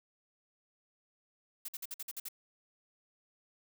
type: noise bursts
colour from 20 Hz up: blue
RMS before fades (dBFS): -41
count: 8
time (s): 1.65-2.286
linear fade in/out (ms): 5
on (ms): 34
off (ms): 52
effects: none